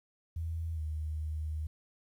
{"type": "tone with pitch glide", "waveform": "sine", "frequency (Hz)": [82, 77.4], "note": ["E2", "D#2"], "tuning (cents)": [-9, -9], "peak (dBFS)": -33, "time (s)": [0.36, 1.67], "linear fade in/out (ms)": 5, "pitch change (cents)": -100, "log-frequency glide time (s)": [0.74, 0.8], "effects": ["11-bit"]}